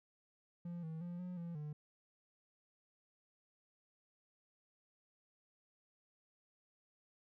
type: tone with pitch steps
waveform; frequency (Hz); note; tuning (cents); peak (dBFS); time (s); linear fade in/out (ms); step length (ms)
triangle; 172.8 / 160.4 / 174.5 / 180.2 / 170.3 / 150; F3 / E3 / F3 / F#3 / F3 / D3; -18 / -47 / -1 / -45 / -43 / +37; -40; 0.65-1.73; 5; 180
effects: none